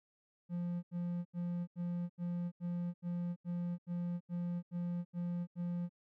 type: tone bursts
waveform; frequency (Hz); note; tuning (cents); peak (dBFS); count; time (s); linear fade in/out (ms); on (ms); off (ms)
triangle; 174.61; F3; 0; -33; 13; 0.49-5.894; 50; 340; 82
effects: none